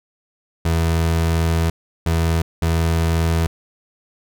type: tone bursts at uneven times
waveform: 30% pulse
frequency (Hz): 82.41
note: E2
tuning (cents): 0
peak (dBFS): -13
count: 3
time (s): 0.65-1.7 / 2.06-2.42 / 2.62-3.47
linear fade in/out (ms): 5
effects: none